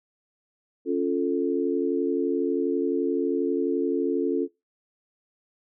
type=chord; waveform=sine; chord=Db augmented; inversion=none; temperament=equal; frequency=277.2 / 349.2 / 440 Hz; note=Db4 / F4 / A4; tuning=0 / 0 / 0 cents; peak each=-26 dBFS; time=0.85-4.48 s; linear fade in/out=50 ms; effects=noise-tail reverb RT60 0.2 s tail -18 dB re dry